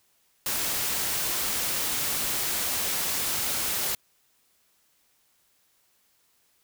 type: noise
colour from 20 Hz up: white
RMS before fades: -28 dBFS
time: 0.46-3.95 s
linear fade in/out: 2 ms
effects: white hiss -67 dBFS RMS until 6.63 s